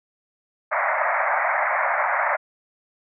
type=band-pass noise; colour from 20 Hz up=pink; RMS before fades=-22 dBFS; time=0.71-2.37 s; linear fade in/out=20 ms; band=580 to 2200 Hz; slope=96 dB/octave; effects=none